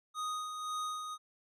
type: tone with tremolo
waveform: square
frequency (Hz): 1244.5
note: D#6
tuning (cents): 0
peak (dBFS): -35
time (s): 0.14-1.18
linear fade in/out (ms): 50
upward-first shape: sine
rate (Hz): 1.9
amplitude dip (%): 45
effects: low-pass 10000 Hz 12 dB/octave